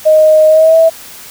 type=tone with pitch glide; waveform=sine; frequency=622.3 to 652.1 Hz; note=D#5 to E5; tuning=0 to -19 cents; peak=-3 dBFS; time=0.05-0.9 s; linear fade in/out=20 ms; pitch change=+81 cents; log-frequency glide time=0.48-0.78 s; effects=white hiss -32 dBFS RMS until 1.3 s